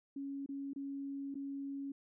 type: tone with dropouts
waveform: sine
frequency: 277.2 Hz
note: C#4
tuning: in tune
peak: -39 dBFS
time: 0.16-1.92 s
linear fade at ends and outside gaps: 5 ms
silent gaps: 0.462-0.489 / 0.734-0.76 / 1.344-1.353 s
effects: none